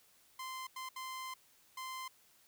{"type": "tone bursts at uneven times", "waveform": "sawtooth", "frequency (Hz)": 1039, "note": "C6", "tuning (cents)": -12, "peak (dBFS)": -38, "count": 4, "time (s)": [[0.39, 0.67], [0.76, 0.89], [0.96, 1.34], [1.77, 2.08]], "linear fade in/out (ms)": 5, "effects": ["white hiss -67 dBFS RMS until 2.47 s"]}